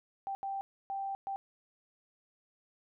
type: tone bursts at uneven times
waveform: sine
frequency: 784 Hz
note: G5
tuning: in tune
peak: -34 dBFS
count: 4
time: 0.27-0.35 / 0.43-0.61 / 0.9-1.15 / 1.27-1.36 s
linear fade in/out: 0 ms
effects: none